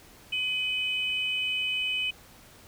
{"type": "tone pair together", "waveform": "sine", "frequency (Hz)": [2523, 3000], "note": ["D#7", "F#7"], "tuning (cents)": [23, 23], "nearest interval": "minor third", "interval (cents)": 300, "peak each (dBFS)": [-28, -29], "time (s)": [0.32, 2.11], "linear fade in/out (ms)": 10, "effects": ["tanh soft clip ceiling -19 dBFS", "pink hiss -53 dBFS RMS until 2.67 s"]}